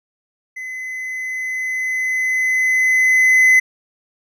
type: tone with level ramp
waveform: triangle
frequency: 2031 Hz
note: B6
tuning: 48 cents sharp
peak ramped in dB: -25 to -6 dBFS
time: 0.56-3.6 s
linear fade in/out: 10 ms
effects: none